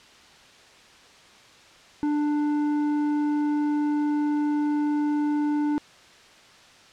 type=tone with tanh clipping; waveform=sine; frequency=295.9 Hz; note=D4; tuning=13 cents sharp; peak=-23 dBFS; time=2.03-5.78 s; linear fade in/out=0 ms; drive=9 dB; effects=white hiss -51 dBFS RMS until 6.92 s + low-pass 5000 Hz 12 dB/octave